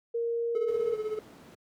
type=tone with pitch glide; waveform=sine; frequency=466.2 to 469.2 Hz; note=A#4 to A#4; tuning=0 to +11 cents; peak=-27 dBFS; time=0.14-0.95 s; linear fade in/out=10 ms; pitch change=+11 cents; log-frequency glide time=0.34-0.7 s
type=tone with tremolo; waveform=triangle; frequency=430.5 Hz; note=A4; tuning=38 cents flat; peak=-25 dBFS; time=0.55-1.19 s; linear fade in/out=2 ms; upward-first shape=sine; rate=16 Hz; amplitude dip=70%
type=noise; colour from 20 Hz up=brown; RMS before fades=-43 dBFS; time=0.68-1.55 s; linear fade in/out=5 ms
effects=high-pass 200 Hz 12 dB/octave